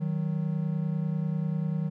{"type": "tone pair together", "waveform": "triangle", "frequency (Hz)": [155.87, 186], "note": ["D#3", "F#3"], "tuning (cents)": [3, 9], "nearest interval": "minor third", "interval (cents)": 306, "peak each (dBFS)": [-26, -29], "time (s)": [0, 1.9], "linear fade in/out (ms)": 20, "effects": []}